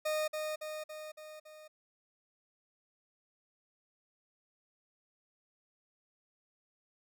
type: tone with echo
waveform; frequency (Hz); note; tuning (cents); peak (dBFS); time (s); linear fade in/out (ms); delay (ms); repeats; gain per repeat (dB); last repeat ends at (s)
40% pulse; 616; D#5; -17; -30; 0.05-0.28; 10; 280; 5; -4; 1.68
effects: none